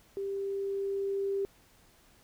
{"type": "tone with level ramp", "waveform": "sine", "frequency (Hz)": 394.5, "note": "G4", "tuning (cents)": 11, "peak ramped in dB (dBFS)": [-32, -28], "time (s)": [0.17, 1.45], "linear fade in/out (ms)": 0, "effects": ["pink hiss -62 dBFS RMS until 2.23 s"]}